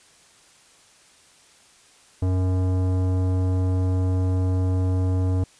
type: tone with tanh clipping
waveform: sine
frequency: 92.5 Hz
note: F#2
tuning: in tune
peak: -21 dBFS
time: 2.22-5.44 s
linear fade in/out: 5 ms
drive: 16 dB
effects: white hiss -54 dBFS RMS until 5.59 s + resampled to 22050 Hz